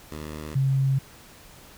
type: tone pair in turn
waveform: 10% pulse / sine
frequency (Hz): 76.5 / 134.98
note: D#2 / C#3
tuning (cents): -29 / -46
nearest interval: minor seventh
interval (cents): 983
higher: second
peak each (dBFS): -26 / -19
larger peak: second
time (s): 0.11-0.55 / 0.55-0.99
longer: neither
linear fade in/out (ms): 10
effects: pink hiss -49 dBFS RMS until 1.77 s